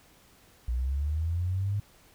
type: linear sweep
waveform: sine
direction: up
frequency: 58.27 to 103.83 Hz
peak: -26 dBFS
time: 0.68-1.8 s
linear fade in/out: 5 ms
effects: pink hiss -59 dBFS RMS until 2.14 s